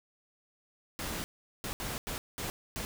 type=noise bursts at uneven times; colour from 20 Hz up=pink; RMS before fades=-37 dBFS; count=6; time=0.99-1.24 / 1.64-1.73 / 1.8-1.98 / 2.07-2.18 / 2.38-2.5 / 2.76-2.85 s; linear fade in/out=0 ms; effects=none